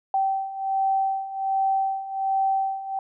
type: beating tone pair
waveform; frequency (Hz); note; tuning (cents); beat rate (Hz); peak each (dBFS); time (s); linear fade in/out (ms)
sine; 774 / 775.3; G5 / G5; -22 / -19; 1.3; -27 / -23; 0.14-2.99; 2
effects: none